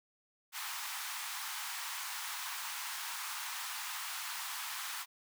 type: high-pass noise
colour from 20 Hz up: pink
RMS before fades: -41 dBFS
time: 0.52-5.06 s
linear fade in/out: 50 ms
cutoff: 860 Hz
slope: 48 dB/octave
effects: none